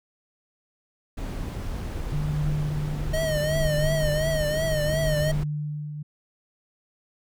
brown noise, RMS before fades -30 dBFS, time 1.17-5.44 s, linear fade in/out 10 ms
sine tone with tremolo, 149.3 Hz, D3, 29 cents sharp, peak -23 dBFS, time 2.12-6.03 s, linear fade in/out 10 ms, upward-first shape triangle, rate 0.72 Hz, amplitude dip 65%
square tone with vibrato, 622.3 Hz, D#5, in tune, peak -25 dBFS, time 3.13-5.32 s, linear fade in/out 10 ms, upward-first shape triangle, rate 2.8 Hz, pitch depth 95 cents each way
effects none

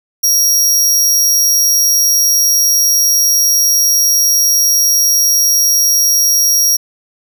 sawtooth tone, 5650 Hz, F8, 19 cents sharp, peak -6 dBFS, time 0.23-6.77 s, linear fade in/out 10 ms, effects none

